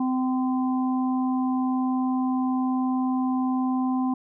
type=harmonic tone; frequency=257.3 Hz; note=C4; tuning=29 cents flat; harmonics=1 / 3 / 4; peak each=-22 / -32 / -34 dBFS; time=0-4.14 s; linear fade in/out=5 ms; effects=none

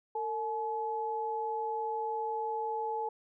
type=tone pair together; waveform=sine; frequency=452.9 / 855 Hz; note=A#4 / A5; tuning=-50 / -50 cents; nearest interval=major seventh; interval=1100 cents; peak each=-36 / -33 dBFS; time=0.15-3.09 s; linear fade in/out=5 ms; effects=none

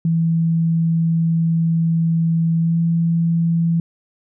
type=tone with pitch glide; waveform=sine; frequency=164.81 to 167.01 Hz; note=E3 to E3; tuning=0 to +23 cents; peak=-14 dBFS; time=0.05-3.8 s; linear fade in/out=2 ms; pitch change=+23 cents; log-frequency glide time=2.58-2.78 s; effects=none

